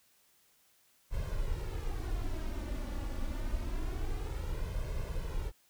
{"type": "noise with flanger", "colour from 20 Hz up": "brown", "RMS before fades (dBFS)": -35, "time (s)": [1.1, 5.52], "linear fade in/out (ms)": 50, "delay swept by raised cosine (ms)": [1.9, 3.5], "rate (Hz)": 0.26, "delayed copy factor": 0.65, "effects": ["white hiss -68 dBFS RMS until 5.69 s"]}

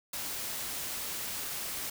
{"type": "noise", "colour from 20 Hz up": "white", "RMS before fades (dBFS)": -37, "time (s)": [0.13, 1.9], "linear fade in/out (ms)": 5, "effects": []}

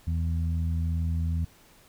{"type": "harmonic tone", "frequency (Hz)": 82.41, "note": "E2", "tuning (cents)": 0, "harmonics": [1, 2, 3], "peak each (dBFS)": [-25, -33, -42], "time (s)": [0.07, 1.45], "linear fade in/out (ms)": 5, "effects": ["pink hiss -57 dBFS RMS until 1.88 s"]}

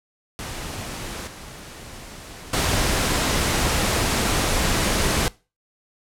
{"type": "noise with level steps", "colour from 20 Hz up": "pink", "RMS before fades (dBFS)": [-32, -39, -21], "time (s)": [0.39, 5.28], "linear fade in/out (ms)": 0, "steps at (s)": [1.27, 2.53], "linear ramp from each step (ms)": 5, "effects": ["noise-tail reverb RT60 0.3 s tail -21 dB re dry", "low-pass 11000 Hz 12 dB/octave"]}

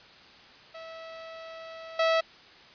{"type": "tone with level steps", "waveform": "sawtooth", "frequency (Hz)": 652, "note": "E5", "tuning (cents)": -19, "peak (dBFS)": [-37, -18], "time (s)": [0.74, 2.21], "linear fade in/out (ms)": 10, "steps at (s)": 1.99, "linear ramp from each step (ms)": 5, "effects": ["white hiss -52 dBFS RMS until 2.74 s", "resampled to 11025 Hz"]}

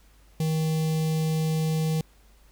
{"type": "tone with notch filter", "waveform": "square", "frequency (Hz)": 158.3, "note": "D#3", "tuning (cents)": 30, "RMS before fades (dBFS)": -25, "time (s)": [0.4, 2.01], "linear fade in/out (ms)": 2, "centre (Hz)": 1400, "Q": 0.59, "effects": ["added 50 Hz sine -54 dBFS peak until 2.51 s", "pink hiss -61 dBFS RMS until 2.51 s"]}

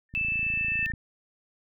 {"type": "tone with exponential growth", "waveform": "sine", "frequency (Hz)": 1800, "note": "A6", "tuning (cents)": 39, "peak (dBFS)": -27, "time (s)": [0.09, 0.92], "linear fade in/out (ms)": 1, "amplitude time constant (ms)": 180}
{"type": "click train", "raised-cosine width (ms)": 5, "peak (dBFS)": -28, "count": 23, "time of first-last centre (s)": [0.14, 0.937], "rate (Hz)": 27.6}
{"type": "tone", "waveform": "sine", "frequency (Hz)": 2637, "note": "E7", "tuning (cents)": 0, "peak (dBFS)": -25, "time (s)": [0.15, 0.86], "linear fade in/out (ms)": 0}
{"effects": []}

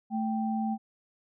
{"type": "tone pair together", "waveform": "sine", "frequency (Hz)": [220, 782.7], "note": ["A3", "G5"], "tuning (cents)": [0, -3], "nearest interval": "octave + minor seventh", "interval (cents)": 2197, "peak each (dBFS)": [-28, -33], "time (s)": [0.1, 0.78], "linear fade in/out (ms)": 50, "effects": []}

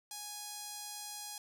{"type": "tone with notch filter", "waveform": "5% pulse", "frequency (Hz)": 830.6, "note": "G#5", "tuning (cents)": 0, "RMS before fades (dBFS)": -45, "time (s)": [0.11, 1.38], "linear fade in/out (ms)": 2, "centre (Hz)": 2000, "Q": 0.86, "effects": []}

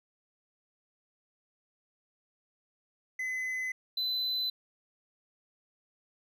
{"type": "tone pair in turn", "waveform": "triangle", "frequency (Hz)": [2027, 4021], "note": ["B6", "B7"], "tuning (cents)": [45, 30], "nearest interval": "octave", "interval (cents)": 1185, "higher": "second", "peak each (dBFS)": [-30, -28], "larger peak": "second", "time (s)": [[3.19, 3.72], [3.97, 4.5]], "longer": "neither", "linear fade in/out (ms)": 5, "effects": []}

